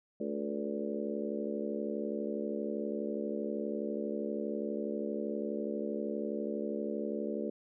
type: harmonic tone with a mistuned harmonic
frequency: 72.4 Hz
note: D2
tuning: 24 cents flat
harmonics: 3 / 4 / 5 / 6 / 7 / 8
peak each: -38 / -41 / -40 / -40 / -42 / -42 dBFS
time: 0.2-7.5 s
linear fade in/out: 5 ms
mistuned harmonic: 7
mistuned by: -47 cents
effects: none